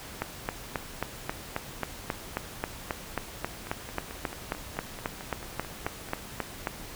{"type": "two click trains", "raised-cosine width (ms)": 0.5, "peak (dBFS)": [-24, -13], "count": [12, 25], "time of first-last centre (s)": [[3.67, 6.088], [0.22, 6.672]], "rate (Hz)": [4.55, 3.72], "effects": ["pink hiss -43 dBFS RMS until 6.95 s"]}